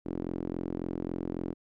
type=tone with band-pass filter; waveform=sawtooth; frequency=43.65 Hz; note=F1; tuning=in tune; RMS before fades=-35 dBFS; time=0.05-1.54 s; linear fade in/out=20 ms; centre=310 Hz; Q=2.4; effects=none